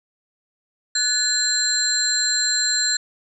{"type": "tone cluster", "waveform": "sine", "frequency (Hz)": [1495, 1725, 4114, 7380], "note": ["F#6", "A6", "C8", "A#8"], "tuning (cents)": [17, -35, -30, -18], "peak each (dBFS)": [-29, -27, -21, -22], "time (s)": [0.95, 2.97], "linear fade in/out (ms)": 5, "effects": []}